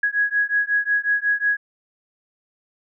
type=beating tone pair; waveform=sine; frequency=1661.2 / 1666.7 Hz; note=G#6 / G#6; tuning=0 / +6 cents; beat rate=5.5 Hz; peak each=-21 dBFS; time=0.03-1.57 s; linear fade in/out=5 ms; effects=none